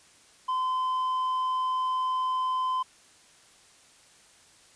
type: tone with tanh clipping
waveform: sine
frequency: 1026 Hz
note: C6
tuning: 34 cents flat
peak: -26 dBFS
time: 0.48-2.83 s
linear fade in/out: 10 ms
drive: 4 dB
effects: white hiss -57 dBFS RMS until 4.75 s + resampled to 22050 Hz